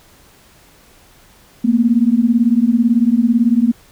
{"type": "beating tone pair", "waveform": "sine", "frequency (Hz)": [225.6, 243.6], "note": ["A3", "B3"], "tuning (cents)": [44, -24], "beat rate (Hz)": 18, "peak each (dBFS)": -13, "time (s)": [1.64, 3.72], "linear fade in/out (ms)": 10, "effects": ["pink hiss -48 dBFS RMS until 3.91 s"]}